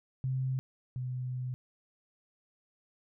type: tone pair in turn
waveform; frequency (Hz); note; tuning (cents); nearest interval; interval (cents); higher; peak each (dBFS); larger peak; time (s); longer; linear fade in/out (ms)
sine; 130.81 / 126.65; C3 / B2; 0 / +44; minor second; 56; first; -29 / -33; first; 0.24-0.59 / 0.96-1.54; second; 0
effects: none